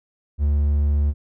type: tone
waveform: triangle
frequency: 72.8 Hz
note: D2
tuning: 15 cents flat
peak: -14 dBFS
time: 0.38-1.14 s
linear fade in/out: 50 ms
effects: none